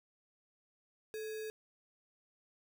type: tone with sample-and-hold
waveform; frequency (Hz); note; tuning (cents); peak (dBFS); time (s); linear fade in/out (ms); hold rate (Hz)
sine; 435.4; A4; -18; -39; 1.14-1.5; 0; 2100
effects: none